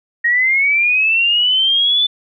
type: linear sweep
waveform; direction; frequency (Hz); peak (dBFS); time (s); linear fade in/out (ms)
sine; up; 1864.7 to 3517; -11; 0.24-2.07; 10
effects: none